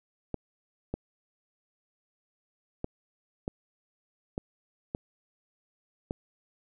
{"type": "clicks", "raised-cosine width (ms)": 2, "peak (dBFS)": -18, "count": 7, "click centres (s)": [0.343, 0.94, 2.844, 3.479, 4.379, 4.949, 6.109], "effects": []}